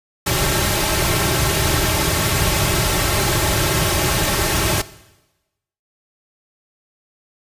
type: noise with comb filter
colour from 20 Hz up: pink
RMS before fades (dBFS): -18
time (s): 0.26-4.82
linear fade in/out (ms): 10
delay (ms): 4.1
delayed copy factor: -0.7
effects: noise-tail reverb RT60 1.0 s tail -17 dB re dry + resampled to 32000 Hz